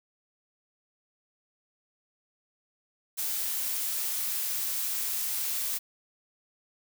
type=noise; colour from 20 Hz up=blue; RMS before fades=-31 dBFS; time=3.17-5.79 s; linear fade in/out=20 ms; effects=none